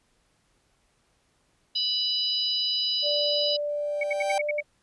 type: harmonic tone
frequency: 987.8 Hz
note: B5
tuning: in tune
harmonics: 3 / 4 / 5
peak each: -29 / -28 / -28 dBFS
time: 1.75-3.57 s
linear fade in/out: 10 ms
type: tone with pitch glide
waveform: sine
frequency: 587.3 to 592.1 Hz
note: D5 to D5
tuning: 0 to +14 cents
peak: -26 dBFS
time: 3.02-4.63 s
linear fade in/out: 50 ms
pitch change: +14 cents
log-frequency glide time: 4.19-4.38 s
type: tone with exponential growth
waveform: 45% pulse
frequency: 784 Hz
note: G5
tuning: in tune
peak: -23 dBFS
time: 3.69-4.38 s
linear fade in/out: 2 ms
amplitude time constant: 150 ms
type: tone bursts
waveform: sine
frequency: 2242 Hz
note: C#7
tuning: 19 cents sharp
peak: -25 dBFS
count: 7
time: 4.01-4.606 s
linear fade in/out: 5 ms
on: 26 ms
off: 69 ms
effects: pink hiss -68 dBFS RMS until 4.82 s + resampled to 24000 Hz